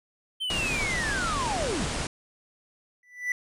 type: linear sweep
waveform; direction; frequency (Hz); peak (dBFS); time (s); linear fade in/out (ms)
triangle; down; 3136 to 100; -26; 0.4-1.87; 20
type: low-pass noise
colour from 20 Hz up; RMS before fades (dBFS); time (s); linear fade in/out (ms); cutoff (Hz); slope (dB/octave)
pink; -31; 0.5-2.07; 2; 10000; 96
type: tone with exponential growth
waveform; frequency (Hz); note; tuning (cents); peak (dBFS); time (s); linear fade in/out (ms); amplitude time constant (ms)
triangle; 1978; B6; +2; -20; 3.03-3.32; 2; 62
effects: none